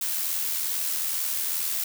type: noise with amplitude modulation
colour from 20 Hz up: blue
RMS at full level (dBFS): -26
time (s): 0.01-1.84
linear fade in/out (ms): 5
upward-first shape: sine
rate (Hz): 82.3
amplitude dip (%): 40
effects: none